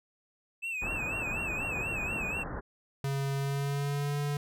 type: tone with vibrato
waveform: triangle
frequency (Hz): 2600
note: E7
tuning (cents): -24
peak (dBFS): -31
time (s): 0.62-2.44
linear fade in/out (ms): 20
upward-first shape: sine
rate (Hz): 4.1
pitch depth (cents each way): 94
type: low-pass noise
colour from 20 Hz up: pink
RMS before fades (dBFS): -38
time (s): 0.81-2.61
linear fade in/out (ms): 20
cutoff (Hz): 1800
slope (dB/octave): 96
type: clicks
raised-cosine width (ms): 2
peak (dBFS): -36 / -29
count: 2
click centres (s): 2.054 / 2.061
type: tone with pitch glide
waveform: square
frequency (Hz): 138 to 144.86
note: C#3 to D3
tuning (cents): -7 to -23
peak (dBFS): -30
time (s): 3.04-4.37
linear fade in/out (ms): 2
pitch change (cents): +84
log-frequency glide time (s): 3.36-4.19
effects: none